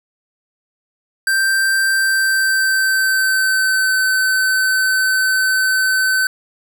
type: tone with pitch glide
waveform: square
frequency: 1568 to 1526 Hz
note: G6 to G6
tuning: 0 to -47 cents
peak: -14 dBFS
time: 1.27-6.27 s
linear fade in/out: 2 ms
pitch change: -47 cents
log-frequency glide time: 1.89-4.01 s
effects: none